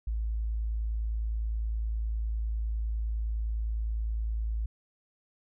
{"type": "tone", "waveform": "sine", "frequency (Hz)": 54.9, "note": "A1", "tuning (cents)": -3, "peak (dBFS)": -28, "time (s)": [0.07, 4.66], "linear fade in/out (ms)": 5, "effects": []}